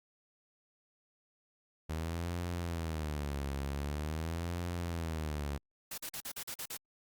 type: tone with vibrato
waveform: sawtooth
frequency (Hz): 77.78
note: D#2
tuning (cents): 0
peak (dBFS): -31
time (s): 1.89-5.58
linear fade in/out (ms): 10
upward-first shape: sine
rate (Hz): 0.45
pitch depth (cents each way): 200
type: noise bursts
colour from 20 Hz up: white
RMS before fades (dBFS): -41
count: 8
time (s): 5.91-6.77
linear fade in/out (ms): 5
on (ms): 69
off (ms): 44
effects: Opus 48 kbps